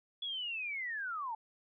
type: linear sweep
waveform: sine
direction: down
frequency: 3416 to 850 Hz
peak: -36 dBFS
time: 0.22-1.35 s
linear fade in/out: 5 ms
effects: none